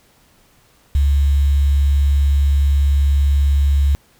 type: tone with quantisation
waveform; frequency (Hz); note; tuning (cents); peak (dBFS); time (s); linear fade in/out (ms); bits
sine; 70.4; C#2; +27; -11; 0.95-3.95; 0; 6
effects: pink hiss -54 dBFS RMS until 4.19 s